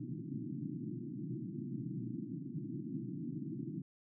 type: band-pass noise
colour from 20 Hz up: pink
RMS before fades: -42 dBFS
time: 0-3.82 s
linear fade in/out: 5 ms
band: 120 to 340 Hz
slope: 96 dB/octave
effects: none